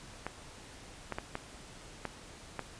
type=clicks; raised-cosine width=0.5 ms; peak=-20 dBFS; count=6; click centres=0.266 / 1.123 / 1.185 / 1.354 / 2.053 / 2.593 s; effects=pink hiss -51 dBFS RMS until 2.79 s + resampled to 22050 Hz